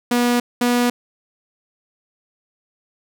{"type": "tone pair in turn", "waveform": "sawtooth", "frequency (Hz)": [242.2, 243.1], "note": ["B3", "B3"], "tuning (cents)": [-34, -27], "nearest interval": "unison", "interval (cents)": 7, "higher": "second", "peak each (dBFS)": -11, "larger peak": "neither", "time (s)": [[0.11, 0.4], [0.61, 0.9]], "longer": "neither", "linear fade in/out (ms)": 5, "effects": []}